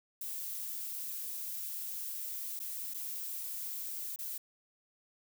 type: noise with dropouts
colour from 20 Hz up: violet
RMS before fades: -40 dBFS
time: 0.21-4.38 s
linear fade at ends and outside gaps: 5 ms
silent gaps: 2.592-2.6 / 2.938-2.943 / 4.161-4.188 s
effects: none